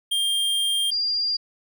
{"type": "tone pair in turn", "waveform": ["square", "sine"], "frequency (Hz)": [3200, 4795], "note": ["G7", "D8"], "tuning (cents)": [35, 35], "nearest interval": "perfect fifth", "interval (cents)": 700, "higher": "second", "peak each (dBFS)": -21, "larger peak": "neither", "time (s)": [[0.11, 0.91], [0.91, 1.37]], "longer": "first", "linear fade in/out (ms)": 10, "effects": []}